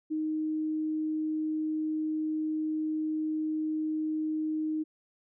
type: tone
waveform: sine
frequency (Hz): 311.1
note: D#4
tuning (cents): 0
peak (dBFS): -28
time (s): 0.1-4.84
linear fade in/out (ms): 20
effects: none